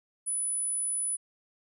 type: tone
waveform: sine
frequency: 9960 Hz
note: D#9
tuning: 1 cent sharp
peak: -28 dBFS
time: 0.26-1.17 s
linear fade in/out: 20 ms
effects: none